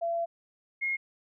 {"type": "tone pair in turn", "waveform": "sine", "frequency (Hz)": [677, 2149], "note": ["E5", "C7"], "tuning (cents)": [46, 46], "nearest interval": "octave + minor sixth", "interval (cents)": 2000, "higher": "second", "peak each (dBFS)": -27, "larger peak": "neither", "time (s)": [[0.01, 0.26], [0.81, 0.97]], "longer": "first", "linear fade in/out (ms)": 20, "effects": []}